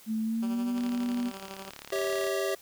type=tone with pitch glide; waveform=sine; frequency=220 to 242.7 Hz; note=A3 to B3; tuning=0 to -30 cents; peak=-27 dBFS; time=0.06-1.32 s; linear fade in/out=50 ms; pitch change=+170 cents; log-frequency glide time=0.22-0.69 s
type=tone with tremolo; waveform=10% pulse; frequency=193.6 Hz; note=G3; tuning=21 cents flat; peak=-31 dBFS; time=0.42-1.7 s; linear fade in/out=10 ms; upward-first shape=sine; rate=12 Hz; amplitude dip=55%
type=click train; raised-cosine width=0.2 ms; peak=-24 dBFS; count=54; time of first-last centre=0.78-2.269 s; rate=35.6 Hz
type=chord; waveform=square; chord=C# diminished; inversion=second; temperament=equal with one note detuned; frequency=392 / 554.4 / 646.8 Hz; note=G4 / C#5 / E5; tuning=0 / 0 / -33 cents; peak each=-31 / -34 / -34 dBFS; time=1.92-2.55 s; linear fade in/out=5 ms
effects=white hiss -54 dBFS RMS until 2.61 s